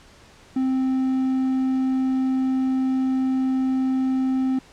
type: tone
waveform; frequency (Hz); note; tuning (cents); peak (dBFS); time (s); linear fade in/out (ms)
triangle; 261.6; C4; 0; -17; 0.56-4.59; 5
effects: pink hiss -50 dBFS RMS until 4.72 s + low-pass 7000 Hz 12 dB/octave